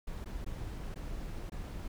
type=noise with dropouts; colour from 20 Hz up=brown; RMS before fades=-40 dBFS; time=0.07-1.88 s; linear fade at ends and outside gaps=5 ms; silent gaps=0.245-0.258 / 0.446-0.462 / 0.944-0.958 / 1.498-1.519 s; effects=none